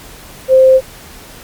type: tone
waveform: sine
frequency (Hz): 523.3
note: C5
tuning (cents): 0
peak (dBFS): -3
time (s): 0.48-0.81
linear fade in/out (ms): 50
effects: pink hiss -35 dBFS RMS until 1.43 s + MP3 96 kbps